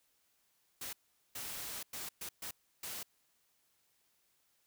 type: noise bursts at uneven times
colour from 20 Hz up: white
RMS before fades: -43 dBFS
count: 6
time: 0.81-0.93 / 1.35-1.83 / 1.93-2.09 / 2.21-2.29 / 2.42-2.51 / 2.83-3.03 s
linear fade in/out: 5 ms
effects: white hiss -75 dBFS RMS until 4.66 s